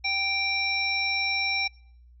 harmonic tone, 784 Hz, G5, in tune, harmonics 1 / 3 / 5 / 7, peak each -35 / -26 / -34 / -31 dBFS, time 0.04-1.68 s, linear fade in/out 10 ms, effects noise-tail reverb RT60 0.7 s tail -26 dB re dry + added 60 Hz sine -50 dBFS peak until 2.2 s

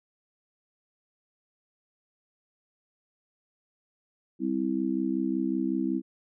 sine chord, C major, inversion second, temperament just, 196.22 / 261.6 / 327 Hz, G3 / C4 / E4, +2 / 0 / -14 cents, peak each -32 / -29 / -29 dBFS, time 4.39-6.02 s, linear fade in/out 50 ms, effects none

